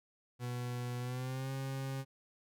40% pulse tone with pitch glide, 122.7 to 134.58 Hz, B2 to C3, -11 to +49 cents, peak -36 dBFS, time 0.39-2.05 s, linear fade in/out 50 ms, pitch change +160 cents, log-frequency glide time 0.99-1.51 s, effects none

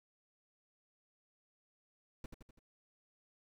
brown noise with echo, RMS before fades -44 dBFS, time 2.24-2.26 s, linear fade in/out 2 ms, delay 83 ms, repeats 4, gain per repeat -5 dB, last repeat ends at 2.592 s, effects none

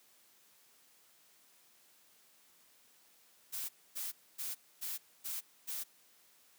blue noise bursts, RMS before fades -40 dBFS, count 6, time 3.52-5.84 s, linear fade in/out 20 ms, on 170 ms, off 260 ms, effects white hiss -66 dBFS RMS until 6.58 s + high-pass 150 Hz 12 dB/octave

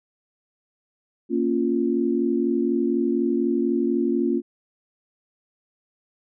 sine chord, Bb minor, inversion none, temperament equal, 233.1 / 277.2 / 349.2 Hz, Bb3 / Db4 / F4, 0 / 0 / 0 cents, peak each -24 / -24 / -23 dBFS, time 1.29-4.42 s, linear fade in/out 50 ms, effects none

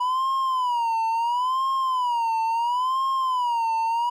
triangle tone with vibrato, 980 Hz, B5, 14 cents flat, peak -19 dBFS, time 0-4.1 s, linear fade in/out 10 ms, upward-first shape sine, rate 0.73 Hz, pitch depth 150 cents each way, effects none

